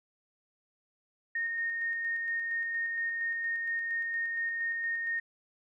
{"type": "tone with tremolo", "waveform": "sine", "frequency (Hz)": 1845, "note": "A#6", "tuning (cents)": -18, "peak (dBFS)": -29, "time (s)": [1.35, 5.2], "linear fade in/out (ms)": 5, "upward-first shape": "square", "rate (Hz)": 4.3, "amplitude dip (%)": 25, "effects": []}